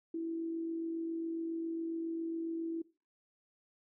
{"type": "tone with amplitude modulation", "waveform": "sine", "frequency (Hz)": 329.6, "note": "E4", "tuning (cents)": 0, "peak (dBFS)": -33, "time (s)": [0.14, 2.82], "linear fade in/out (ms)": 5, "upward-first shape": "sine", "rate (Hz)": 47.3, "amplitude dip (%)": 35, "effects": ["noise-tail reverb RT60 0.3 s tail -19 dB re dry"]}